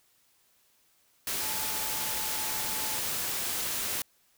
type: tone in noise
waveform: sine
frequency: 868 Hz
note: A5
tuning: 24 cents flat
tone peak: -42 dBFS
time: 1.41-2.99 s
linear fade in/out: 2 ms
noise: white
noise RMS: -32 dBFS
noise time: 1.27-4.02 s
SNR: -13 dB
effects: white hiss -67 dBFS RMS until 4.37 s